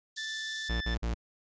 pink high-pass noise, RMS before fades -42 dBFS, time 0.16-0.69 s, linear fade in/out 5 ms, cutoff 3700 Hz, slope 48 dB/octave
25% pulse tone, 1760 Hz, A6, in tune, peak -31 dBFS, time 0.17-0.95 s, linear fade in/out 10 ms
45% pulse tone bursts, 57.8 Hz, A#1, 14 cents flat, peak -29 dBFS, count 3, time 0.69-1.144 s, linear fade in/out 10 ms, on 120 ms, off 47 ms
effects resampled to 16000 Hz

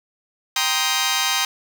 10% pulse chord, C minor seventh, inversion second, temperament just, 784.9 / 941.9 / 1046.5 / 1255.8 Hz, G5 / Bb5 / C6 / Eb6, +2 / +18 / 0 / +16 cents, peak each -17 dBFS, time 0.56-1.45 s, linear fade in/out 2 ms, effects none

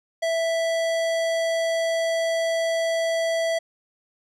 sine tone with hard clipping, 659.3 Hz, E5, in tune, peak -23 dBFS, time 0.22-3.59 s, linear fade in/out 10 ms, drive 18 dB, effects none

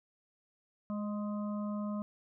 harmonic tone with a mistuned harmonic, 208.5 Hz, G#3, 7 cents sharp, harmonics 1 / 3 / 5 / 6, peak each -34 / -44 / -48 / -50 dBFS, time 0.9-2.02 s, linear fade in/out 0 ms, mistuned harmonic 3, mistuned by -19 cents, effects none

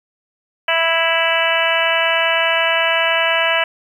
harmonic tone, 329.6 Hz, E4, in tune, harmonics 2 / 3 / 4 / 5 / 6 / 7 / 8 / 9, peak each -20 / -23 / -25 / -21 / -23 / -23 / -22 / -21 dBFS, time 0.68-3.64 s, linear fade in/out 5 ms, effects 8-bit

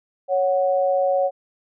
sine tone pair together, 554.4 / 739.2 Hz, C#5 / F#5, 0 / -2 cents, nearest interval perfect fourth, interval 498 cents, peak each -18 / -22 dBFS, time 0.28-1.31 s, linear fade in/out 50 ms, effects none

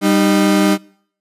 35% pulse tone pair together, 196 / 306.6 Hz, G3 / D#4, 0 / -25 cents, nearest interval minor sixth, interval 775 cents, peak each -12 dBFS, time 0.01-0.78 s, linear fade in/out 50 ms, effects noise-tail reverb RT60 0.6 s tail -24 dB re dry + resampled to 32000 Hz

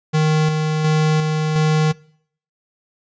square tone with tremolo, 155.1 Hz, D#3, 5 cents flat, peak -14 dBFS, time 0.13-1.93 s, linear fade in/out 20 ms, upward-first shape square, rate 1.4 Hz, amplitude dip 35%, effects noise-tail reverb RT60 0.6 s tail -23 dB re dry + resampled to 16000 Hz

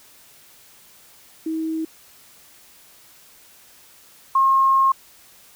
sine tone pair in turn, 320 / 1074.5 Hz, D#4 / C6, +49 / +46 cents, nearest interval octave + major sixth, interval 2097 cents, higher second, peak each -22 / -13 dBFS, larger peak second, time 1.46-1.85 / 4.35-4.92 s, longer second, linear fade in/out 5 ms, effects white hiss -50 dBFS RMS until 5.55 s

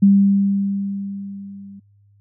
sine tone with level ramp, 198.2 Hz, G3, 19 cents sharp, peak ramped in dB -7 to -36 dBFS, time 0.02-1.8 s, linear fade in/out 10 ms, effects added 101 Hz sine -51 dBFS peak until 2.2 s

